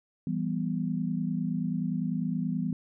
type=chord; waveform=sine; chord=E minor; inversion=none; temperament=equal with one note detuned; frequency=166.34 / 196 / 246.9 Hz; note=E3 / G3 / B3; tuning=+16 / 0 / 0 cents; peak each=-31 / -32 / -32 dBFS; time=0.27-2.73 s; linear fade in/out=2 ms; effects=none